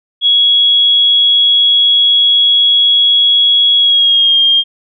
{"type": "tone with pitch glide", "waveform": "sine", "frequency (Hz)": [3336, 3217], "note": ["G#7", "G7"], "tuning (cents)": [7, 44], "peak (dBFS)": -6, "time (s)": [0.21, 4.64], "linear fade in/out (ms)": 50, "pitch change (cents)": -63, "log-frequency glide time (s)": [3.77, 4.39], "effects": []}